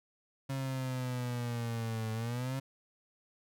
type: exponential two-way sweep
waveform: 35% pulse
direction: down then up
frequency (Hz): 136.1 to 110 to 136.1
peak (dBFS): -32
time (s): 0.49-2.6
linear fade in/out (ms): 10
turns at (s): 2.12
effects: none